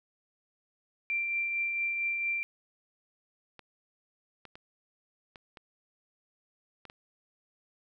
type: tone with tremolo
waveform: sine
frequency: 2360 Hz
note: D7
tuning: 8 cents sharp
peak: -27 dBFS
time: 1.1-2.43 s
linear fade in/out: 0 ms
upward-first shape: triangle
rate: 4.4 Hz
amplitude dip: 35%
type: clicks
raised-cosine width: 0.3 ms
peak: -31 dBFS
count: 7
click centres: 3.593 / 4.453 / 4.555 / 5.358 / 5.572 / 6.853 / 6.899 s
effects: none